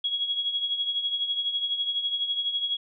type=tone with tremolo; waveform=sine; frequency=3322 Hz; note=G#7; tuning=in tune; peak=-22 dBFS; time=0.04-2.77 s; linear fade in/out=5 ms; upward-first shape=triangle; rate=12 Hz; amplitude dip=70%; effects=none